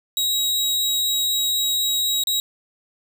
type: tone with dropouts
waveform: sawtooth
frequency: 3826 Hz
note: A#7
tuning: 44 cents sharp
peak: -16 dBFS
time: 0.17-2.4 s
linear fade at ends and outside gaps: 1 ms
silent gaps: 2.237-2.271 s
effects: none